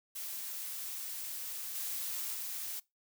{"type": "noise with level steps", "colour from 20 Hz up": "blue", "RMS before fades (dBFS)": [-41, -38, -40], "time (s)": [0.15, 2.8], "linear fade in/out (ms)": 10, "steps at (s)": [1.75, 2.34], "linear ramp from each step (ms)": 5, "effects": ["noise-tail reverb RT60 0.2 s tail -22 dB re dry"]}